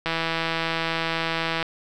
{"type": "click train", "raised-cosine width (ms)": 0.3, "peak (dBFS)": -9, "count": 258, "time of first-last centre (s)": [0.06, 1.627], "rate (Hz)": 164, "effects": []}